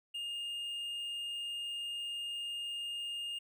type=tone with hard clipping; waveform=triangle; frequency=2829 Hz; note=F7; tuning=22 cents sharp; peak=-38 dBFS; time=0.14-3.39 s; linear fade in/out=10 ms; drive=6 dB; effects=none